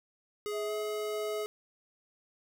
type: tone with pitch glide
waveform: square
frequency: 417.2 to 422.5 Hz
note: G#4 to G#4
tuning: +8 to +30 cents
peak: -34 dBFS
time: 0.46-1.46 s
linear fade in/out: 0 ms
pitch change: +22 cents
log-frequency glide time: 0.66-0.71 s
type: tone with tremolo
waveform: sine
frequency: 648 Hz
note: E5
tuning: 30 cents flat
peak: -37 dBFS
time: 0.51-1.46 s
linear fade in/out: 50 ms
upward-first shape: square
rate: 1.6 Hz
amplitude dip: 25%
effects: none